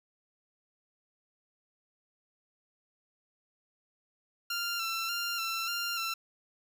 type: tone with vibrato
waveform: 15% pulse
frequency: 1369 Hz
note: F6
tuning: 35 cents flat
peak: -25 dBFS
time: 4.5-6.14 s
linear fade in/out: 5 ms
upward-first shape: square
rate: 1.7 Hz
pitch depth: 31 cents each way
effects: none